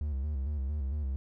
triangle tone with vibrato, 70.7 Hz, C#2, 35 cents sharp, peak -28 dBFS, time 0.01-1.16 s, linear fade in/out 0 ms, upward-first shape square, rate 4.4 Hz, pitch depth 97 cents each way, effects none

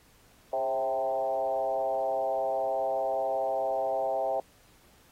sine tone with frequency modulation, 659.3 Hz, E5, in tune, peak -26 dBFS, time 0.53-4.4 s, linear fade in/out 2 ms, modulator 125 Hz, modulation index 1.3, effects pink hiss -61 dBFS RMS until 5.11 s + AAC 48 kbps

